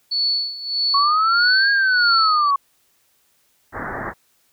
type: tone with tremolo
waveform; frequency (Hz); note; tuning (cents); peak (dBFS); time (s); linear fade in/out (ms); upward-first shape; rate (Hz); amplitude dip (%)
sine; 4435; C#8; 0; -16; 0.11-2.51; 10; sine; 1.6; 80
type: linear two-way sweep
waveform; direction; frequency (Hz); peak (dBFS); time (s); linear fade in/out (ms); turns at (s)
sine; up then down; 1100 to 1638 to 1100; -14; 0.94-2.56; 5; 1.71
type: low-pass noise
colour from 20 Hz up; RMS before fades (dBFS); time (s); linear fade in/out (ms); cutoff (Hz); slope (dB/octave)
white; -28; 3.72-4.14; 50; 1900; 96
effects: white hiss -62 dBFS RMS until 4.52 s